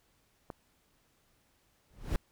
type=click; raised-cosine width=1 ms; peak=-26 dBFS; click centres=0.502 s
type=noise with exponential growth; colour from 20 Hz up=brown; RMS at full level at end=-26 dBFS; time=1.9-2.16 s; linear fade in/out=1 ms; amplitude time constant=55 ms
effects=pink hiss -71 dBFS RMS until 2.31 s